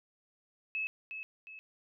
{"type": "tone with echo", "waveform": "sine", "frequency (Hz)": 2593, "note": "E7", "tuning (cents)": -29, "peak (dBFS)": -32, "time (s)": [0.75, 0.87], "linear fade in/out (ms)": 0, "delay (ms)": 360, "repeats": 2, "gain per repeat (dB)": -7, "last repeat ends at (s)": 1.59, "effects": []}